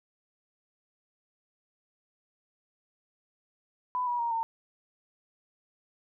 sine tone with pitch steps, 998 / 967.4 / 937.6 / 908.8 Hz, B5 / B5 / A#5 / A#5, +18 / -36 / +10 / -44 cents, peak -27 dBFS, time 3.95-4.43 s, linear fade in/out 0 ms, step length 120 ms, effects none

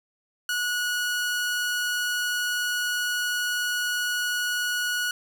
sawtooth tone, 1461 Hz, F#6, 22 cents flat, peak -21 dBFS, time 0.49-5.11 s, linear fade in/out 2 ms, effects none

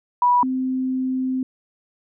sine tone pair in turn, 978 / 259 Hz, B5 / C4, -17 / -17 cents, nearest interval octave + major seventh, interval 2300 cents, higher first, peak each -13 / -20 dBFS, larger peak first, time 0.22-0.43 / 0.43-1.43 s, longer second, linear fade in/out 2 ms, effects none

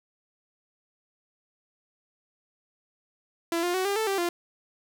sawtooth tone with pitch steps, 336.5 / 352.5 / 373.8 / 400.4 / 440.4 / 391.7 / 347 Hz, E4 / F4 / F#4 / G4 / A4 / G4 / F4, +36 / +16 / +18 / +37 / +2 / -1 / -11 cents, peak -21 dBFS, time 3.52-4.29 s, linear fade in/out 2 ms, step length 110 ms, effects none

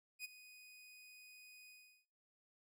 sawtooth tone with ADSR envelope, 2489 Hz, D#7, in tune, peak -39 dBFS, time 0.19-2.06 s, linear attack 56 ms, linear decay 17 ms, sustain -15 dB, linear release 370 ms, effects noise-tail reverb RT60 0.9 s tail -25 dB re dry

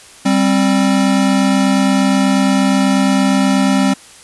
square tone pair together, 196 / 264.4 Hz, G3 / C4, 0 / +18 cents, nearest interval perfect fourth, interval 518 cents, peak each -14 dBFS, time 0.25-3.94 s, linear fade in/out 10 ms, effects white hiss -40 dBFS RMS until 4.23 s + resampled to 24000 Hz

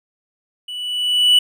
triangle tone with level ramp, 2959 Hz, F#7, 1 cent flat, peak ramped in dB -26 to -6 dBFS, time 0.68-1.39 s, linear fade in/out 5 ms, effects none

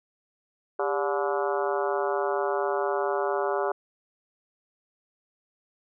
harmonic tone with a mistuned harmonic, 144.3 Hz, D3, 30 cents flat, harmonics 3 / 4 / 5 / 6 / 7 / 8 / 9 / 10, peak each -28 / -30 / -32 / -34 / -35 / -36 / -37 / -38 dBFS, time 0.79-3.72 s, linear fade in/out 5 ms, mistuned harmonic 3, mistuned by -130 cents, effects none

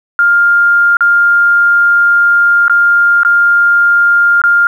sine tone with dropouts, 1403 Hz, F6, 8 cents sharp, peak -5 dBFS, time 0.19-4.67 s, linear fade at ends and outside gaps 1 ms, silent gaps 0.969-1.007 / 2.681-2.697 / 3.233-3.249 / 4.417-4.438 s, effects 7-bit

